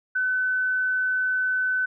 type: tone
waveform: sine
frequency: 1511 Hz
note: F#6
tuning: 36 cents sharp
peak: -21 dBFS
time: 0.15-1.86 s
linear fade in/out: 10 ms
effects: none